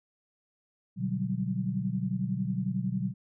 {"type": "chord", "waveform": "sine", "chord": "G major seventh", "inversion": "first", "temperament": "equal", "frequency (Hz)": [123.47, 146.83, 185, 196], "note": ["B2", "D3", "F#3", "G3"], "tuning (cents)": [0, 0, 0, 0], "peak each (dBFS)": [-34, -37, -31, -34], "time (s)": [0.96, 3.14], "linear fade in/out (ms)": 50, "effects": []}